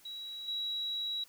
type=tone with level steps; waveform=sine; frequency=3883 Hz; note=B7; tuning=30 cents flat; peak=-40 / -33 dBFS; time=0.05-1.24 s; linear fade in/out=5 ms; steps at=0.48 s; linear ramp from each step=2 ms; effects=white hiss -61 dBFS RMS until 1.28 s